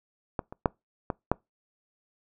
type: clicks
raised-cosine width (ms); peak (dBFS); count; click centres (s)
1; -15 / -26 / -7 / -14 / -8; 5; 0.392 / 0.525 / 0.658 / 1.102 / 1.316
effects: noise-tail reverb RT60 0.2 s tail -25 dB re dry